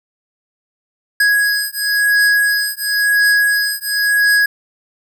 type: beating tone pair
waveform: square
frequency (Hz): 1661.2 / 1662.16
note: G#6 / G#6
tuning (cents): 0 / +1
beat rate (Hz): 0.96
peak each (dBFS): -16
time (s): 1.2-4.46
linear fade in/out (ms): 5
effects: none